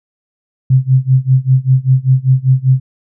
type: tone with tremolo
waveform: sine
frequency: 130.81 Hz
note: C3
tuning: in tune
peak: -4 dBFS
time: 0.7-2.8 s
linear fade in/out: 5 ms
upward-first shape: sine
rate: 5.1 Hz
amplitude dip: 95%
effects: none